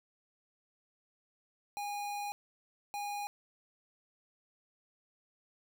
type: tone bursts at uneven times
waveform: square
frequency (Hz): 819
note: G#5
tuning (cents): -24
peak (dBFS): -37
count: 2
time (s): 1.77-2.32 / 2.94-3.27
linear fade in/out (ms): 0
effects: none